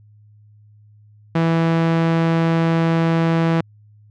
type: tone with low-pass filter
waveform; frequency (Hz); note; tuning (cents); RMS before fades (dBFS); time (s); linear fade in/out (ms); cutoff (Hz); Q
sawtooth; 164.81; E3; 0; -17; 1.35-3.61; 5; 2700; 0.6
effects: added 105 Hz sine -46 dBFS peak until 4.1 s